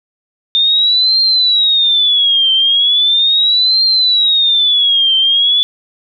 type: tone with vibrato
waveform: sine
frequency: 3618 Hz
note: A7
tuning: 48 cents sharp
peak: -8 dBFS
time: 0.55-5.63 s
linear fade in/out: 0 ms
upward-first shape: triangle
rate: 0.38 Hz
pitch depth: 260 cents each way
effects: none